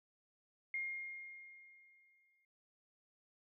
sine tone with exponential decay, 2130 Hz, C7, 30 cents sharp, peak -36 dBFS, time 0.74-2.45 s, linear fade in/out 2 ms, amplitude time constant 370 ms, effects none

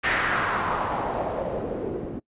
white noise with low-pass filter sweep, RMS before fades -27 dBFS, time 0.03-2.2 s, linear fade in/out 20 ms, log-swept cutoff 2000 to 310 Hz, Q 2.3, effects noise-tail reverb RT60 0.1 s tail -22 dB re dry + resampled to 8000 Hz

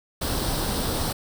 pink noise with comb filter, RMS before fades -26 dBFS, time 0.21-1.13 s, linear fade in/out 10 ms, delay 0.22 ms, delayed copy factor +0.55, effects none

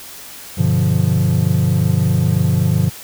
triangle chord, G dominant seventh, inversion none, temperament equal, 98 / 123.47 / 146.83 / 174.61 Hz, G2 / B2 / D3 / F3, 0 / 0 / 0 / 0 cents, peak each -16 dBFS, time 0.57-2.9 s, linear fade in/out 20 ms, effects white hiss -35 dBFS RMS until 3.03 s

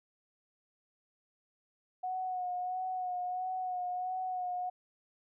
sine tone with vibrato, 733 Hz, F#5, 16 cents flat, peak -33 dBFS, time 2.03-4.7 s, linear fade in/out 10 ms, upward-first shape sine, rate 1.5 Hz, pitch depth 30 cents each way, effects none

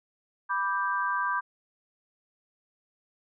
sine chord, G major, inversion first, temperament equal with one note detuned, 987.8 / 1174.7 / 1573.4 Hz, B5 / D6 / G6, 0 / 0 / +6 cents, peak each -30 dBFS, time 0.49-1.41 s, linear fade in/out 20 ms, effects none

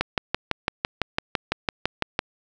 click train, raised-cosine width 0.3 ms, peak -5 dBFS, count 14, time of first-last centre 0.01-2.191 s, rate 5.96 Hz, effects none

